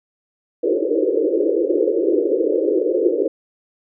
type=band-pass noise; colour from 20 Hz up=pink; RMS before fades=-18 dBFS; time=0.63-3.28 s; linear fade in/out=5 ms; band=310 to 540 Hz; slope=96 dB/octave; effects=none